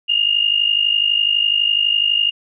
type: tone pair together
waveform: sine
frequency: 2804 / 2856 Hz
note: F7 / F7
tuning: +6 / +38 cents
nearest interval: unison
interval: 32 cents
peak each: -17 / -16 dBFS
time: 0.08-2.31 s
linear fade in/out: 20 ms
effects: none